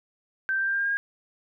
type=tone with pitch steps; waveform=sine; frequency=1556 / 1565.9 / 1575.9 / 1585.9 / 1596.1 / 1606.2 / 1616.5 / 1626.8 Hz; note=G6 / G6 / G6 / G6 / G6 / G6 / G#6 / G#6; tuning=-13 / -2 / +9 / +20 / +31 / +42 / -47 / -36 cents; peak=-23 dBFS; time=0.49-0.97 s; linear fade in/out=0 ms; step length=60 ms; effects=none